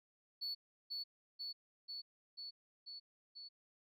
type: tone with echo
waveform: sine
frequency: 4435 Hz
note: C#8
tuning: in tune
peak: -37 dBFS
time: 0.41-0.55 s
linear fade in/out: 20 ms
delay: 490 ms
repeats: 6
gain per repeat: -2 dB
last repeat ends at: 3.49 s
effects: tanh soft clip ceiling -37 dBFS